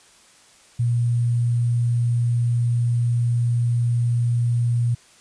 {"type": "tone with sample-and-hold", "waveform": "sine", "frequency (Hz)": 119.3, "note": "A#2", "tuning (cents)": 41, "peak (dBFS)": -17, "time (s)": [0.79, 4.95], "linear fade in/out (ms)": 10, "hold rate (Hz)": 8820, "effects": ["white hiss -52 dBFS RMS until 5.2 s", "resampled to 22050 Hz"]}